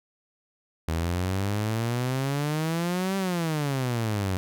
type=exponential two-way sweep; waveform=sawtooth; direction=up then down; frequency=79.5 to 196 to 90.8 Hz; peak=-21 dBFS; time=0.88-4.37 s; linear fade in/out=0 ms; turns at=3.17 s; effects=none